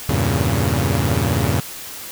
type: chord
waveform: sawtooth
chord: E diminished seventh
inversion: none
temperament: equal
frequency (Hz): 82.41 / 98 / 116.54 / 138.59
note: E2 / G2 / Bb2 / Db3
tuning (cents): 0 / 0 / 0 / 0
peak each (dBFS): -18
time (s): 0.09-1.6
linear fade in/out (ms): 0
effects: white hiss -33 dBFS RMS until 2.11 s